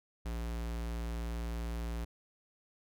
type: tone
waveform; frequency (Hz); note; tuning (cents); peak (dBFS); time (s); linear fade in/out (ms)
square; 57.7; A#1; -17; -36; 0.25-2.05; 10
effects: none